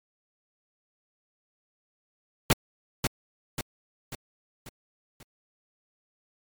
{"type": "noise with echo", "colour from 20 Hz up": "pink", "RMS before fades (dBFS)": -19, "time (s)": [2.5, 2.53], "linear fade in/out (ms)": 2, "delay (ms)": 540, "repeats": 5, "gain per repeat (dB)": -6, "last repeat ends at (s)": 5.23, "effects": ["MP3 96 kbps"]}